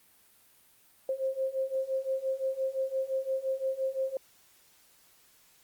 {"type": "beating tone pair", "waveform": "sine", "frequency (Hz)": [527, 532.8], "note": ["C5", "C5"], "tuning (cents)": [12, 31], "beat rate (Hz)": 5.8, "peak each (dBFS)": [-33, -31], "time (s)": [1.09, 4.17], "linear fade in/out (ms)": 2, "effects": ["white hiss -62 dBFS RMS until 5.63 s", "Opus 32 kbps"]}